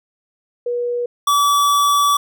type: tone pair in turn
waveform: sine / square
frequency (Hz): 483.2 / 1149.2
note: B4 / D6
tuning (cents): -38 / -38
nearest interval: octave + minor third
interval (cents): 1500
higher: second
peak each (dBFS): -18 / -13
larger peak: second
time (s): 0.66-1.06 / 1.27-2.17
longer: second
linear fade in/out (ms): 5
effects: none